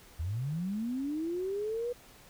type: linear sweep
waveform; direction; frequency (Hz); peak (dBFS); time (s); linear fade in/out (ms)
sine; up; 73.2 to 491.8; -31; 0.19-1.93; 10
effects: pink hiss -56 dBFS RMS until 2.29 s